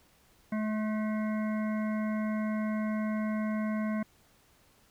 harmonic tone with a mistuned harmonic, 215 Hz, A3, 40 cents flat, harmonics 1 / 3 / 5 / 7 / 9 / 10, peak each -29 / -39 / -43 / -46 / -48 / -49 dBFS, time 0.52-4.03 s, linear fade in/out 5 ms, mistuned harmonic 7, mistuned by +18 cents, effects pink hiss -64 dBFS RMS until 4.9 s

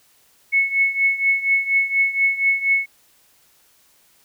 sine tone with tremolo, 2200 Hz, C#7, 14 cents flat, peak -12 dBFS, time 0.52-2.86 s, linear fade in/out 20 ms, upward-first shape triangle, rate 4.2 Hz, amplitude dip 85%, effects white hiss -57 dBFS RMS until 4.24 s

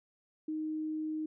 sine tone, 311.1 Hz, D#4, in tune, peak -33 dBFS, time 0.48-1.26 s, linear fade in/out 5 ms, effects none

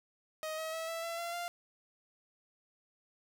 sawtooth tone with pitch steps, 627 / 638 / 649.1 / 660.5 / 672 / 683.7 / 695.7 Hz, D#5 / D#5 / E5 / E5 / E5 / F5 / F5, +13 / +43 / -27 / +3 / +33 / -37 / -7 cents, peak -33 dBFS, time 0.43-1.48 s, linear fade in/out 0 ms, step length 150 ms, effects none

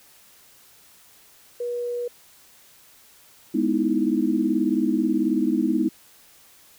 sine tone, 482.9 Hz, B4, 39 cents flat, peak -25 dBFS, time 1.6-2.08 s, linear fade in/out 5 ms
sine chord, E major seventh, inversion first, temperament equal, 207.7 / 246.9 / 311.1 / 329.6 Hz, G#3 / B3 / D#4 / E4, 0 / 0 / 0 / 0 cents, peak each -26 / -24 / -23 / -26 dBFS, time 3.54-5.89 s, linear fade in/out 10 ms
effects white hiss -53 dBFS RMS until 6.78 s

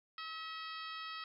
harmonic tone, 643 Hz, E5, 43 cents flat, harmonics 2 / 3 / 4 / 5 / 6 / 7 / 8, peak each -45 / -50 / -52 / -51 / -53 / -54 / -56 dBFS, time 0.18-1.24 s, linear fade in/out 2 ms, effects 13-bit

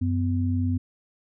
sine tone pair together, 93.93 / 251.5 Hz, F#2 / B3, +27 / +32 cents, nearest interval octave + perfect fourth, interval 1705 cents, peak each -23 / -26 dBFS, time 0.01-0.78 s, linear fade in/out 10 ms, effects none

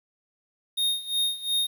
square tone with tremolo, 3700 Hz, A#7, 14 cents flat, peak -22 dBFS, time 0.77-1.67 s, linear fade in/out 10 ms, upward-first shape sine, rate 2.8 Hz, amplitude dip 85%, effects 9-bit

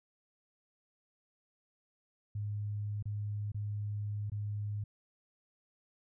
sine tone with dropouts, 103.83 Hz, G#2, in tune, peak -34 dBFS, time 2.35-4.84 s, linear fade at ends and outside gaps 5 ms, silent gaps 3.026-3.055 / 3.519-3.545 / 4.299-4.318 s, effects none

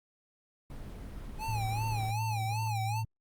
brown noise, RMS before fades -42 dBFS, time 0.7-2.11 s, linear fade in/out 2 ms
square tone with vibrato, 830 Hz, G#5, 1 cent flat, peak -35 dBFS, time 1.38-3.04 s, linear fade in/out 50 ms, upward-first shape sine, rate 2.6 Hz, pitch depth 140 cents each way
sine tone, 110 Hz, A2, in tune, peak -31 dBFS, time 1.48-3.05 s, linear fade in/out 5 ms
effects Opus 24 kbps

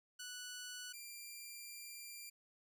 10% pulse tone pair in turn, 1480 / 2377 Hz, F#6 / D7, 0 / +20 cents, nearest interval minor sixth, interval 820 cents, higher second, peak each -38 / -40 dBFS, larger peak first, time 0.19-0.93 / 0.93-2.3 s, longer second, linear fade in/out 10 ms, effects none

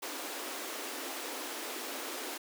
pink high-pass noise, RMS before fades -40 dBFS, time 0.02-2.38 s, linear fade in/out 10 ms, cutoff 250 Hz, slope 96 dB/octave, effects none

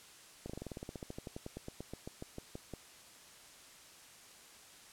slowing click train, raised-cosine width 2 ms, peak -29 dBFS, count 26, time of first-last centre 0.46-2.737 s, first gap 36 ms, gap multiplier 1.07, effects white hiss -57 dBFS RMS until 4.92 s + low-pass 10000 Hz 12 dB/octave

